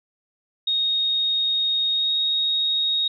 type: tone with pitch glide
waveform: sine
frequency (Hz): 3729 to 3753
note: A#7 to A#7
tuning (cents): 0 to +11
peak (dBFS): -19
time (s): 0.67-3.08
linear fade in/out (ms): 5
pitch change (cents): +11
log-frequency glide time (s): 1.94-2.09
effects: none